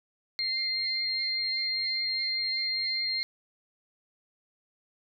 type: tone pair together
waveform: sine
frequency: 2093 / 4199 Hz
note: C7 / C8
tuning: 0 / +5 cents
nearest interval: octave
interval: 1205 cents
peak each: -34 / -28 dBFS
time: 0.39-3.23 s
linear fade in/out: 0 ms
effects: none